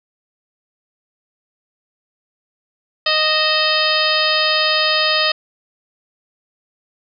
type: harmonic tone with a mistuned harmonic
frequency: 620 Hz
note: D#5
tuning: 6 cents flat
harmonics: 1 / 2 / 3 / 4 / 5 / 6 / 7 / 8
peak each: -22 / -22 / -22 / -22 / -22 / -22 / -22 / -22 dBFS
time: 3.06-5.32 s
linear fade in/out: 5 ms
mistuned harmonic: 4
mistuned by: +94 cents
effects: none